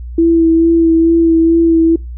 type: tone with vibrato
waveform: sine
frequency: 330 Hz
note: E4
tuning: 2 cents sharp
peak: -6 dBFS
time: 0.18-1.96 s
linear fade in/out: 5 ms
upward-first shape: sine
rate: 2.3 Hz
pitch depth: 19 cents each way
effects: noise-tail reverb RT60 0.2 s tail -24 dB re dry + added 60 Hz sine -23 dBFS peak until 2.17 s